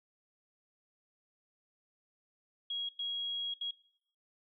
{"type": "tone bursts at uneven times", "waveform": "sine", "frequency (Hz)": 3300, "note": "G#7", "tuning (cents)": -12, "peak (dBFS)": -34, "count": 3, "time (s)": [[2.7, 2.89], [2.99, 3.54], [3.61, 3.71]], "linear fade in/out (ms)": 5, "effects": ["noise-tail reverb RT60 0.7 s tail -22 dB re dry"]}